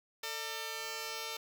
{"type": "tone pair together", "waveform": "5% pulse", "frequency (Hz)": [450.1, 600], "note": ["A4", "D5"], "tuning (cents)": [39, 37], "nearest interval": "perfect fourth", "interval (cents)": 498, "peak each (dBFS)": [-28, -32], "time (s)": [0.23, 1.37], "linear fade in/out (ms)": 5, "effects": []}